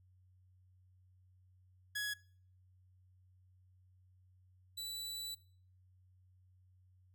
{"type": "tone pair in turn", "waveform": "sawtooth", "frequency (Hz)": [1677, 3958], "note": ["G#6", "B7"], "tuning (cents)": [16, 3], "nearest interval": "octave + minor third", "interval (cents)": 1487, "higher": "second", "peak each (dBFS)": [-33, -38], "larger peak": "first", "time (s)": [[1.95, 2.14], [4.77, 5.35]], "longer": "second", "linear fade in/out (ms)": 10, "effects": ["noise-tail reverb RT60 0.5 s tail -22 dB re dry", "added 92 Hz sine -64 dBFS peak until 7.14 s"]}